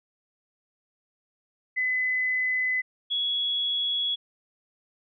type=tone pair in turn; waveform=sine; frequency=2016 / 3357 Hz; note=B6 / G#7; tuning=+35 / +18 cents; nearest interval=major sixth; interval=883 cents; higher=second; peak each=-23 / -24 dBFS; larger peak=first; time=1.76-2.82 / 3.1-4.16 s; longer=neither; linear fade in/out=20 ms; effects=none